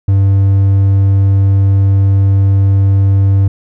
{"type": "tone", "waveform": "triangle", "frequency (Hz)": 97.9, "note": "G2", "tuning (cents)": -2, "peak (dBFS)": -4, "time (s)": [0.08, 3.48], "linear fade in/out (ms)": 5, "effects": []}